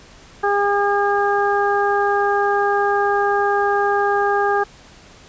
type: harmonic tone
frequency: 405.1 Hz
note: G#4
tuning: 43 cents flat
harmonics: 1 / 2 / 3 / 4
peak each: -19 / -19 / -23 / -23 dBFS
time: 0.43-4.64 s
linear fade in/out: 10 ms
effects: pink hiss -45 dBFS RMS until 5.28 s + resampled to 16000 Hz